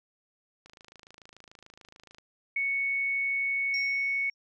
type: click train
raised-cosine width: 0.2 ms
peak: -33 dBFS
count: 42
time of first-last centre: 0.66-2.184 s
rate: 26.9 Hz
type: tone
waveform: sine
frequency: 2217 Hz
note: C#7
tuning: in tune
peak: -26 dBFS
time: 2.56-4.3 s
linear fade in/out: 5 ms
type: tone with exponential decay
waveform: sine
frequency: 5550 Hz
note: F8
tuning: 12 cents flat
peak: -32 dBFS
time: 3.74-4.34 s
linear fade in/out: 1 ms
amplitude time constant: 130 ms
effects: none